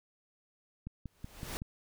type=click train; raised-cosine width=5 ms; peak=-28 dBFS; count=5; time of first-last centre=0.87-1.619 s; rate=5.34 Hz
type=noise with exponential growth; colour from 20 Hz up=pink; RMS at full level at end=-37 dBFS; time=1.06-1.57 s; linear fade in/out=0 ms; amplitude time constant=110 ms
effects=none